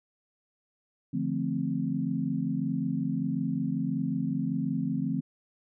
sine chord, D minor seventh, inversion none, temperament equal with one note detuned, 146.83 / 172.21 / 220 / 261.6 Hz, D3 / F3 / A3 / C4, 0 / -24 / 0 / 0 cents, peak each -34 / -32 / -33 / -31 dBFS, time 1.13-5.21 s, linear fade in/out 10 ms, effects none

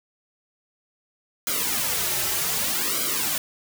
white noise with flanger, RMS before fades -25 dBFS, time 1.47-3.38 s, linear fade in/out 2 ms, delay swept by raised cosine 1.1 to 4.2 ms, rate 0.65 Hz, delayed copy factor -1, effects none

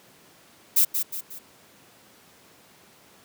violet noise with echo, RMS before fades -18 dBFS, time 0.76-0.85 s, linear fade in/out 10 ms, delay 180 ms, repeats 3, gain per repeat -7 dB, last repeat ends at 1.39 s, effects pink hiss -54 dBFS RMS until 3.24 s + high-pass 150 Hz 12 dB/octave

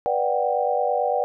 sine chord, G major seventh, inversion first, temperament just, 490 / 588 / 735 / 784 Hz, B4 / D5 / F#5 / G5, -14 / +2 / -12 / 0 cents, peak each -25 dBFS, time 0.06-1.24 s, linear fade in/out 0 ms, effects none

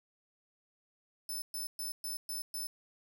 10% pulse tone bursts, 5274 Hz, E8, in tune, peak -31 dBFS, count 6, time 1.29-2.67 s, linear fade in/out 2 ms, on 130 ms, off 120 ms, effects 11-bit

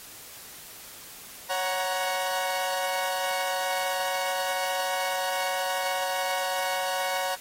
sawtooth chord, F# major, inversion second, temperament equal with one note detuned, 554.4 / 740 / 939.9 Hz, C#5 / F#5 / A#5, 0 / 0 / +14 cents, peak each -27 / -26 / -29 dBFS, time 1.49-7.36 s, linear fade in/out 20 ms, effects white hiss -45 dBFS RMS until 7.4 s + AAC 48 kbps

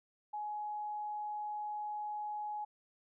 sine tone, 840 Hz, G#5, 19 cents sharp, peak -37 dBFS, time 0.33-2.65 s, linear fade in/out 10 ms, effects none

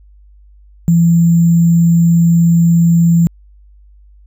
sine tone with sample-and-hold, 168.4 Hz, E3, 37 cents sharp, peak -6 dBFS, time 0.88-3.27 s, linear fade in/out 0 ms, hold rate 7350 Hz, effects added 50 Hz sine -40 dBFS peak until 4.26 s

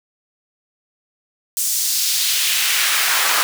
pink noise with high-pass filter sweep, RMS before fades -18 dBFS, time 1.57-3.43 s, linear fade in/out 0 ms, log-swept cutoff 7500 to 1000 Hz, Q 1.2, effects none

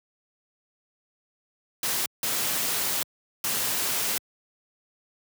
white noise bursts at uneven times, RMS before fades -27 dBFS, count 3, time 1.83-2.06 / 2.23-3.03 / 3.44-4.18 s, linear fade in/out 2 ms, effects high-pass 100 Hz 12 dB/octave

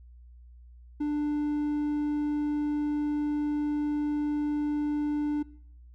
triangle tone, 295.9 Hz, D4, 13 cents sharp, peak -24 dBFS, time 1-5.43 s, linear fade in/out 10 ms, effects noise-tail reverb RT60 0.7 s tail -22 dB re dry + added 60 Hz sine -48 dBFS peak until 5.94 s

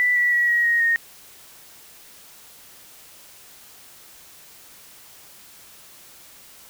sine tone with pitch steps, 1975.5 / 1950.6 / 1925.9 / 1901.6 / 1877.6 / 1853.9 Hz, B6 / B6 / B6 / A#6 / A#6 / A#6, 0 / -22 / -44 / +34 / +12 / -10 cents, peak -16 dBFS, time 0-0.96 s, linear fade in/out 0 ms, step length 160 ms, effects white hiss -47 dBFS RMS until 6.69 s

